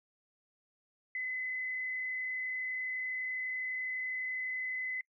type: tone with frequency modulation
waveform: sine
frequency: 2026 Hz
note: B6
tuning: 44 cents sharp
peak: -34 dBFS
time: 1.15-5.01 s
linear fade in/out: 2 ms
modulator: 31.9 Hz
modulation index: 0.71
effects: noise-tail reverb RT60 0.1 s tail -25 dB re dry